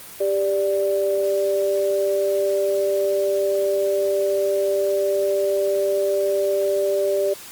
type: tone pair together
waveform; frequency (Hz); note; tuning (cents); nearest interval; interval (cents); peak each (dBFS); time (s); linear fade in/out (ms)
sine; 395.5 / 587.3; G4 / D5; +15 / 0; perfect fifth; 685; -21 / -20; 0.2-7.34; 10
effects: white hiss -39 dBFS RMS until 7.51 s + Opus 32 kbps